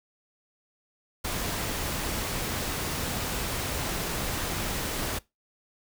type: noise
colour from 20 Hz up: pink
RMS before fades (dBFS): -31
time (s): 1.24-5.19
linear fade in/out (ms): 10
effects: noise-tail reverb RT60 0.2 s tail -21 dB re dry